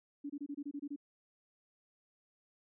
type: tone bursts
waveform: sine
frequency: 286.8 Hz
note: D4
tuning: 41 cents flat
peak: -38 dBFS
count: 9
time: 0.24-0.962 s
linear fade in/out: 10 ms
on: 58 ms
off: 25 ms
effects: none